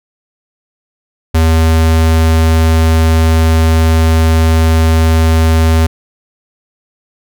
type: tone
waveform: square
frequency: 80.8 Hz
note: E2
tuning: 34 cents flat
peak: -7 dBFS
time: 1.34-5.87 s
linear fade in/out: 10 ms
effects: none